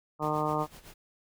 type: harmonic tone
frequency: 152.3 Hz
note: D#3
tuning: 37 cents flat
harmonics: 1 / 2 / 3 / 4 / 5 / 6 / 7 / 8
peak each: -35 / -35 / -35 / -35 / -35 / -35 / -35 / -35 dBFS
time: 0.19-0.67 s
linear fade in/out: 50 ms
type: noise with tremolo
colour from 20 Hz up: pink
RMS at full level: -48 dBFS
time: 0.22-0.94 s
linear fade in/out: 5 ms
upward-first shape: sine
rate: 7.9 Hz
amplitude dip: 75%
effects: none